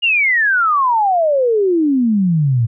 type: exponential sweep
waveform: sine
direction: down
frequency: 2889 to 110 Hz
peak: -11 dBFS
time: 0.02-2.67 s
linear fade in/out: 20 ms
effects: none